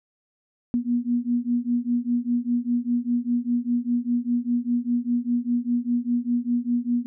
sine beating tone pair, 238.6 / 243.6 Hz, A#3 / B3, +41 / -24 cents, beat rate 5 Hz, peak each -24 dBFS, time 0.74-7.06 s, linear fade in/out 0 ms, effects none

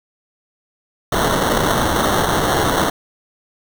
blue noise with sample-and-hold, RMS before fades -17 dBFS, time 1.12-2.9 s, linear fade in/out 5 ms, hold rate 2450 Hz, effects none

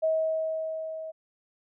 sine tone with level ramp, 638 Hz, D#5, 43 cents sharp, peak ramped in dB -21 to -35 dBFS, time 0.02-1.12 s, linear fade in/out 20 ms, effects none

